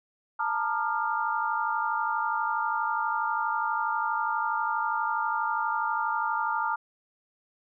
sine chord, Bb major seventh, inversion third, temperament equal with one note detuned, 880 / 932.3 / 1202.8 / 1396.9 Hz, A5 / Bb5 / D6 / F6, 0 / 0 / +41 / 0 cents, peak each -31 dBFS, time 0.39-6.76 s, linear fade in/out 10 ms, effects none

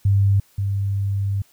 sine tone pair in turn, 99.2 / 99.2 Hz, G2 / G2, +21 / +21 cents, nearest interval unison, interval 0 cents, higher neither, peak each -13 / -19 dBFS, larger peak first, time 0.05-0.4 / 0.58-1.42 s, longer second, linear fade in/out 5 ms, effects white hiss -57 dBFS RMS until 1.52 s

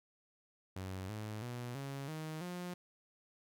sawtooth tone with pitch steps, 94.3 / 107.08 / 121.59 / 138.06 / 156.77 / 178.01 Hz, F#2 / A2 / B2 / C#3 / D#3 / F3, +33 / -47 / -27 / -7 / +13 / +33 cents, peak -37 dBFS, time 0.76-2.74 s, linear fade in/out 5 ms, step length 330 ms, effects none

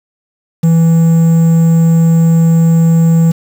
triangle tone with quantisation, 164.81 Hz, E3, in tune, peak -3 dBFS, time 0.63-3.32 s, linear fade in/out 10 ms, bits 5, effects none

